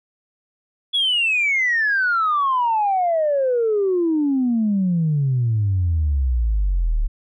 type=exponential sweep; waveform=sine; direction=down; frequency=3420 to 35.26 Hz; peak=-15 dBFS; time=0.93-7.08 s; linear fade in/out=20 ms; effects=tanh soft clip ceiling -12 dBFS